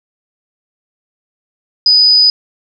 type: tone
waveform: sine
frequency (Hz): 4978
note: D#8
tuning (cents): 0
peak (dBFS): -5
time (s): 1.86-2.3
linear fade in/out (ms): 2
effects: none